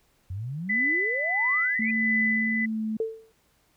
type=exponential sweep; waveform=sine; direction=up; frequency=87.31 to 2489 Hz; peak=-30 dBFS; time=0.3-1.91 s; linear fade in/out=5 ms
type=tone with tremolo; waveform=sine; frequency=2001 Hz; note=B6; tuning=22 cents sharp; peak=-21 dBFS; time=0.69-2.66 s; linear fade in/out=10 ms; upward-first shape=sine; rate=1.5 Hz; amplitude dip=40%
type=tone with vibrato; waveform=sine; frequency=220 Hz; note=A3; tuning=in tune; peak=-26 dBFS; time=1.79-2.97 s; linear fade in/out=5 ms; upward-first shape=sine; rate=1.6 Hz; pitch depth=15 cents each way
type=tone with exponential decay; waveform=sine; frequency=445.9 Hz; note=A4; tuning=23 cents sharp; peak=-21 dBFS; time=3-3.32 s; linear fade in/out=2 ms; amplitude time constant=68 ms
effects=pink hiss -66 dBFS RMS until 3.76 s